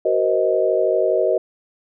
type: chord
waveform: sine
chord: C half-diminished seventh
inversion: second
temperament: just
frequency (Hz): 376.7 / 470.9 / 523.3 / 627.9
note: Gb4 / Bb4 / C5 / Eb5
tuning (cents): +31 / +18 / 0 / +16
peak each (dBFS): -21 / -21 / -22 / -19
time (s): 0.05-1.38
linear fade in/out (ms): 5
effects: none